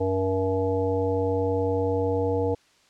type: harmonic tone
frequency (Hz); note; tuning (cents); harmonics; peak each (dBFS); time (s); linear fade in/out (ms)
94.8; F#2; +43; 1 / 3 / 5 / 7 / 9; -28 / -30 / -24 / -34 / -34; 0-2.55; 10
effects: white hiss -60 dBFS RMS until 2.89 s + low-pass 6000 Hz 12 dB/octave